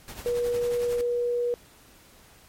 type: noise with tremolo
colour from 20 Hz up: pink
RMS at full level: -38 dBFS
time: 0.08-1.01 s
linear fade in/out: 0 ms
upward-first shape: triangle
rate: 11 Hz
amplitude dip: 70%
type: tone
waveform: sine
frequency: 482 Hz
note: B4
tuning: 42 cents flat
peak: -23 dBFS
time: 0.26-1.54 s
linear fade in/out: 0 ms
effects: pink hiss -54 dBFS RMS until 2.48 s + MP3 64 kbps